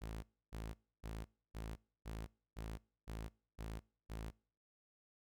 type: tone bursts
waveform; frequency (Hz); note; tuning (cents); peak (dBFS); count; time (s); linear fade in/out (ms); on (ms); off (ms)
sawtooth; 54.6; A1; -13; -40; 9; 0.01-4.31; 20; 220; 290
effects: noise-tail reverb RT60 0.5 s tail -25 dB re dry